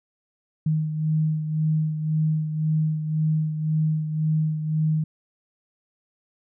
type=beating tone pair; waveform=sine; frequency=155.56 / 157.46 Hz; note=D#3 / D#3; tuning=0 / +21 cents; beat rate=1.9 Hz; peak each=-21 / -29 dBFS; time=0.66-5.04 s; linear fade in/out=5 ms; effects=none